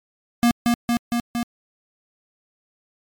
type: tone with echo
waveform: square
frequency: 237.3 Hz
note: A#3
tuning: 31 cents sharp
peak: -14 dBFS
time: 0.43-0.51 s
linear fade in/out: 0 ms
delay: 230 ms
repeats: 4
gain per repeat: -2 dB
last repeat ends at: 1.43 s
effects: MP3 96 kbps